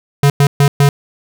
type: tone bursts at uneven times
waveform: square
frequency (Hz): 141.7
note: C#3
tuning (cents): +38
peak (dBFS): -7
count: 4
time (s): 0.23-0.3 / 0.4-0.47 / 0.6-0.68 / 0.8-0.89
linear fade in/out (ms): 2
effects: none